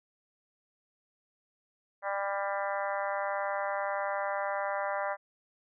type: harmonic tone with a mistuned harmonic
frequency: 198.8 Hz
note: G3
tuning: 25 cents sharp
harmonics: 3 / 4 / 5 / 6 / 7 / 8 / 9 / 10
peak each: -34 / -36 / -38 / -40 / -41 / -42 / -43 / -44 dBFS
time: 2.02-5.17 s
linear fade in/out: 50 ms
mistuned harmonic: 6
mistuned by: -15 cents
effects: none